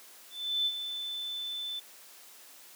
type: tone with ADSR envelope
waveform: sine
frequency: 3520 Hz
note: A7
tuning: in tune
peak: -25 dBFS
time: 0.3-1.8 s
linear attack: 360 ms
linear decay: 52 ms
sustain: -9 dB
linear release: 12 ms
effects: white hiss -53 dBFS RMS until 2.75 s + high-pass 300 Hz 12 dB/octave

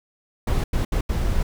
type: noise bursts at uneven times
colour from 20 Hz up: brown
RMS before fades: -21 dBFS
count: 4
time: 0.47-0.64 / 0.73-0.85 / 0.92-1.01 / 1.09-1.43 s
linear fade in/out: 5 ms
effects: none

